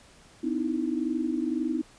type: tone cluster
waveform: sine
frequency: 252.6 / 304 / 325.9 Hz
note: B3 / D#4 / E4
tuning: +39 / -40 / -20 cents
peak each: -30 dBFS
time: 0.43-1.82 s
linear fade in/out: 10 ms
effects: pink hiss -55 dBFS RMS until 1.98 s + resampled to 22050 Hz